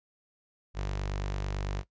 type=tone with notch filter; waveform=sawtooth; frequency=49 Hz; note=G1; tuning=in tune; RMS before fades=-33 dBFS; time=0.74-1.84 s; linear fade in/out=50 ms; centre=240 Hz; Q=1.9; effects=noise-tail reverb RT60 0.1 s tail -17 dB re dry + resampled to 16000 Hz